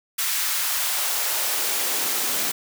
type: noise with high-pass filter sweep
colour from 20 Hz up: white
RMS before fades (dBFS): -24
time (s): 0.18-2.52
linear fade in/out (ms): 10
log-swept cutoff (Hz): 1500 to 200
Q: 1
effects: none